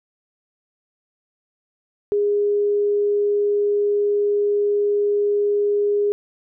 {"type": "tone", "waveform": "sine", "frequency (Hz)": 410.7, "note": "G#4", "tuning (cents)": -19, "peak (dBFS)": -16, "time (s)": [2.12, 6.12], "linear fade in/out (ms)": 0, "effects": []}